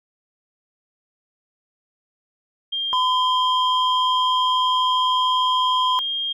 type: tone with pitch glide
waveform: sine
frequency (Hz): 3202 to 3221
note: G7 to G7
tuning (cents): +36 to +46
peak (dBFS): -22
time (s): 2.72-6.33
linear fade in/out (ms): 10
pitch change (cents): +10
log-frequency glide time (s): 3.11-6.04
type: tone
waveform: triangle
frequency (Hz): 1013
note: B5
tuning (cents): +44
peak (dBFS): -16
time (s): 2.93-5.99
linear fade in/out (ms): 0
effects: none